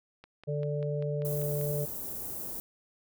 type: click train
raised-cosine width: 0.3 ms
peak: -33 dBFS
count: 8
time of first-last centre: 0.24-1.613 s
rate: 5.1 Hz
type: harmonic tone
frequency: 146.83 Hz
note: D3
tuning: in tune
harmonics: 1 / 3 / 4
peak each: -31 / -35 / -36 dBFS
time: 0.47-1.86 s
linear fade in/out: 20 ms
type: band-stop noise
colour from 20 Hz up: white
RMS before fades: -38 dBFS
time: 1.25-2.6 s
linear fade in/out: 0 ms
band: 520 to 14000 Hz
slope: 12 dB/octave
effects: none